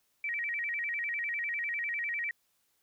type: tone with vibrato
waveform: sine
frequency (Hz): 2093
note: C7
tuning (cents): 0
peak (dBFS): -31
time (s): 0.24-2.31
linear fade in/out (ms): 2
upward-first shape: square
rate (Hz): 10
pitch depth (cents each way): 180
effects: white hiss -74 dBFS RMS until 2.82 s